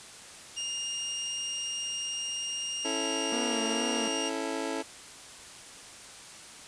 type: tone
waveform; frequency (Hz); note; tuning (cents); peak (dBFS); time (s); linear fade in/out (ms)
25% pulse; 2822; F7; +17; -28; 0.56-4.3; 20
type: chord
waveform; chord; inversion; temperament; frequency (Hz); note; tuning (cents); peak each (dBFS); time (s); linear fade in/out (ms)
25% pulse; A major; first; just; 275 / 330 / 440; C#4 / E4 / A4; -14 / +2 / 0; -32; 2.84-4.83; 20
type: tone with vibrato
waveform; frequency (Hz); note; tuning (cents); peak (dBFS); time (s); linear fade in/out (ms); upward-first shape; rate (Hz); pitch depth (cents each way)
sawtooth; 234.4; A#3; +10; -29; 3.32-4.08; 5; sine; 2.2; 60
effects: white hiss -47 dBFS RMS until 6.67 s + resampled to 22050 Hz